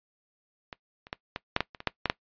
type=clicks; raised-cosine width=0.3 ms; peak=-22 / -30 / -16 / -16 / -7 / -9 / -27 / -23 / -8 / -9 / -7 dBFS; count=11; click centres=0.728 / 1.069 / 1.129 / 1.361 / 1.564 / 1.606 / 1.748 / 1.804 / 1.873 / 2.057 / 2.099 s; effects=noise-tail reverb RT60 0.1 s tail -20 dB re dry + resampled to 11025 Hz